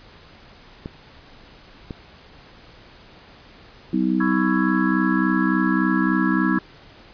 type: clicks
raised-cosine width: 3 ms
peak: -17 dBFS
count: 2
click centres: 0.859 / 1.908 s
type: harmonic tone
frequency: 63.5 Hz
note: B1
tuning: 49 cents sharp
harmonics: 3 / 4 / 5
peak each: -22 / -22 / -22 dBFS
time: 3.93-6.59 s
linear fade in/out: 5 ms
type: chord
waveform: sine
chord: C# minor seventh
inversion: third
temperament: just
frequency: 997.9 / 1108.7 / 1330.5 / 1663.1 Hz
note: B5 / C#6 / E6 / G#6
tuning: +18 / 0 / +16 / +2 cents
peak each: -32 / -31 / -30 / -26 dBFS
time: 4.2-6.59 s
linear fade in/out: 5 ms
effects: pink hiss -47 dBFS RMS until 7.13 s + resampled to 11025 Hz